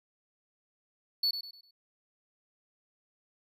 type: tone with echo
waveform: triangle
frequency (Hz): 4435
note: C#8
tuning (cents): 0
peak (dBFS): -24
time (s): 1.23-1.31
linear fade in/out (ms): 5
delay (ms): 100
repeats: 4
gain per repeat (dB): -9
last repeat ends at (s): 1.71
effects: none